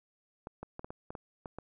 clicks, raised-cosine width 1 ms, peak -27 dBFS, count 9, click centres 0.471 / 0.63 / 0.794 / 0.845 / 0.905 / 1.105 / 1.152 / 1.458 / 1.586 s, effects none

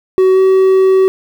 triangle tone with pitch glide, 375.8 to 379.9 Hz, F#4 to F#4, +27 to +46 cents, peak -4 dBFS, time 0.18-1.08 s, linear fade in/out 0 ms, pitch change +19 cents, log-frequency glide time 0.33-0.39 s, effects 7-bit

